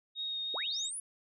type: tone with vibrato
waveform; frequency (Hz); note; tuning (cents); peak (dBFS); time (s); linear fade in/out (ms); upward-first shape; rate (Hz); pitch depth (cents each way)
sine; 3729; A#7; 0; -34; 0.15-0.91; 50; triangle; 2.9; 13
type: linear sweep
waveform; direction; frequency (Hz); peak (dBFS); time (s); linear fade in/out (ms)
sine; up; 349.2 to 10548; -37; 0.54-1; 2
effects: none